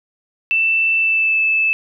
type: tone with pitch glide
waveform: sine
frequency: 2661 to 2623 Hz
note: E7 to E7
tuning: +16 to -9 cents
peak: -13 dBFS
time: 0.51-1.73 s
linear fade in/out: 0 ms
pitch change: -25 cents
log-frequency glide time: 0.96-1.4 s
effects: none